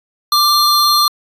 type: tone pair together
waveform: square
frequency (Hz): 1179 / 4201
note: D6 / C8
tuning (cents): +6 / +6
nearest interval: octave + minor seventh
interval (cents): 2200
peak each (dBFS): -13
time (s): 0.32-1.08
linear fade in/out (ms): 2
effects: resampled to 32000 Hz